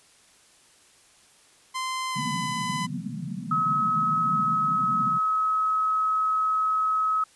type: tone with pitch glide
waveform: sawtooth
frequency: 1037 to 1007.5 Hz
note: C6 to B5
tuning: -16 to +34 cents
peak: -24 dBFS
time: 1.74-2.87 s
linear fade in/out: 20 ms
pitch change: -50 cents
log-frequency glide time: 2.11-2.21 s
type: band-pass noise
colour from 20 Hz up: pink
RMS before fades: -33 dBFS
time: 2.15-5.19 s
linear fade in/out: 20 ms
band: 130 to 250 Hz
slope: 96 dB/octave
type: tone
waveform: sine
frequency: 1281 Hz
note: E6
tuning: 50 cents flat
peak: -21 dBFS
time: 3.51-7.24 s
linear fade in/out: 5 ms
effects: white hiss -57 dBFS RMS until 7.35 s + resampled to 24000 Hz